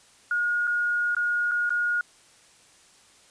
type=tone with dropouts; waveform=sine; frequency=1436 Hz; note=F6; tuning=48 cents sharp; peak=-22 dBFS; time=0.31-2.01 s; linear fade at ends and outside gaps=2 ms; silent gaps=0.671-0.675 / 1.149-1.166 / 1.513-1.517 / 1.694-1.704 s; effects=white hiss -56 dBFS RMS until 3.3 s + resampled to 22050 Hz